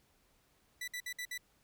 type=tone bursts; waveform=sawtooth; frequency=1975.5 Hz; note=B6; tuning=in tune; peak=-35 dBFS; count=5; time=0.81-1.378 s; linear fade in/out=5 ms; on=68 ms; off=57 ms; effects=pink hiss -71 dBFS RMS until 1.63 s